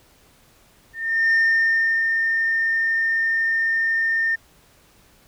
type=tone with ADSR envelope; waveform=sine; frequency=1814 Hz; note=A#6; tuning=48 cents flat; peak=-12 dBFS; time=0.93-4.36 s; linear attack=400 ms; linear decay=700 ms; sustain=-5 dB; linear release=15 ms; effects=tanh soft clip ceiling -13 dBFS + pink hiss -55 dBFS RMS until 5.27 s